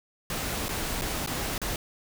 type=noise with dropouts; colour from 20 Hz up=pink; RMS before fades=-31 dBFS; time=0.3-1.76 s; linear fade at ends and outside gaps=2 ms; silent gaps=0.684-0.69 / 1.013-1.019 / 1.263-1.273 / 1.58-1.616 s; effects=none